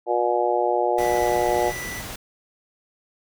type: harmonic tone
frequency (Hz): 120.5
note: B2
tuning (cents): -42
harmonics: 3 / 4 / 5 / 6 / 7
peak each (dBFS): -25 / -25 / -25 / -25 / -25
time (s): 0.06-1.73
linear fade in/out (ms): 50
type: tone with tremolo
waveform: square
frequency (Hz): 1975.5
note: B6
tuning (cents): 0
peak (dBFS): -32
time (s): 0.97-2.04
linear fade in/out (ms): 50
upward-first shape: sine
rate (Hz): 1.5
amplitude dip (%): 30
type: noise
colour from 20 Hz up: pink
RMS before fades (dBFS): -34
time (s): 0.98-2.16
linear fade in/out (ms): 5
effects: none